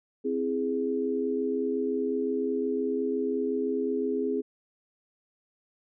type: chord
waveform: sine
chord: C augmented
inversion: none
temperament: equal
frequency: 261.6 / 329.6 / 415.3 Hz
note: C4 / E4 / G#4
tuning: 0 / 0 / 0 cents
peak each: -30 / -34 / -28 dBFS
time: 0.24-4.42 s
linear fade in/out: 20 ms
effects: none